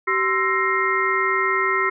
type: tone cluster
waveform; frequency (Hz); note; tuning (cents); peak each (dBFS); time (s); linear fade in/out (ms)
sine; 383.4 / 1044 / 1327 / 1872 / 2113; G4 / C6 / E6 / A#6 / C7; -38 / -4 / +11 / +7 / +16; -25 / -25 / -23 / -24 / -24; 0.07-1.9; 10
effects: none